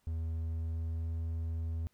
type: tone with pitch glide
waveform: triangle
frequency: 81.2 to 81.86 Hz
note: E2 to E2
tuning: -26 to -12 cents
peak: -31 dBFS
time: 0.07-1.87 s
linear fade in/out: 0 ms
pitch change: +14 cents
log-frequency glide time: 0.33-1.18 s
effects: pink hiss -74 dBFS RMS until 1.93 s